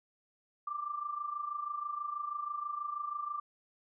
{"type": "tone with amplitude modulation", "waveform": "sine", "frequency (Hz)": 1180, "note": "D6", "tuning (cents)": 8, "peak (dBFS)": -32, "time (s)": [0.67, 3.4], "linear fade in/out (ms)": 5, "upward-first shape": "sine", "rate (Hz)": 26.2, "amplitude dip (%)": 70, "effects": []}